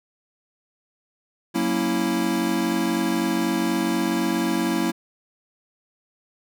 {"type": "chord", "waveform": "square", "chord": "F# dominant seventh", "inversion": "none", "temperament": "equal", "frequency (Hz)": [185, 233.1, 277.2, 329.6], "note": ["F#3", "A#3", "C#4", "E4"], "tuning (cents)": [0, 0, 0, 0], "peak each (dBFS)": [-29, -27, -29, -25], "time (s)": [1.54, 4.92], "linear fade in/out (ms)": 20, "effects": []}